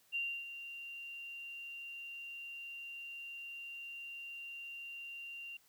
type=tone with ADSR envelope; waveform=sine; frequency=2773 Hz; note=F7; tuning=13 cents flat; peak=-33 dBFS; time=0.12-5.57 s; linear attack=34 ms; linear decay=290 ms; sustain=-11 dB; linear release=4 ms; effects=white hiss -69 dBFS RMS until 5.68 s